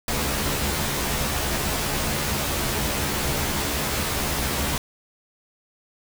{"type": "noise with comb filter", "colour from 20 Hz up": "pink", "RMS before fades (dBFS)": -25, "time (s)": [0.08, 4.78], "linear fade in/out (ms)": 2, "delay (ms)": 14, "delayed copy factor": 0.95, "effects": []}